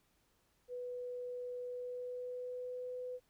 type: tone with pitch glide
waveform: sine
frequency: 493.9 to 500.5 Hz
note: B4 to B4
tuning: 0 to +23 cents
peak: -40 dBFS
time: 0.68-3.2 s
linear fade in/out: 50 ms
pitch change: +23 cents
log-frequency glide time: 1.67-2.96 s
effects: pink hiss -75 dBFS RMS until 3.29 s